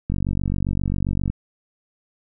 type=click train; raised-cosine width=5 ms; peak=-11 dBFS; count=58; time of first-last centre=0.1-1.3 s; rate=47.5 Hz; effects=none